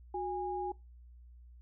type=tone pair together; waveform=sine; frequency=365.3 / 820 Hz; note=F#4 / G#5; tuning=-22 / -22 cents; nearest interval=octave + major second; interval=1400 cents; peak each=-37 / -36 dBFS; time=0.14-0.72 s; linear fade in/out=5 ms; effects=noise-tail reverb RT60 0.2 s tail -21 dB re dry + added 60 Hz sine -52 dBFS peak until 1.61 s